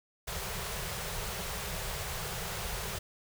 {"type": "band-stop noise", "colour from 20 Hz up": "pink", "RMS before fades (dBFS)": -37, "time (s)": [0.27, 2.99], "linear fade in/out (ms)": 10, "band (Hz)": [200, 370], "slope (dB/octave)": 96, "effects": []}